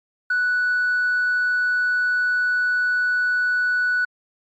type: tone with hard clipping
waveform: triangle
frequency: 1480 Hz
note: F#6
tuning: in tune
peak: -17 dBFS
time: 0.3-4.05 s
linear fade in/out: 5 ms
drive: 2 dB
effects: MP3 32 kbps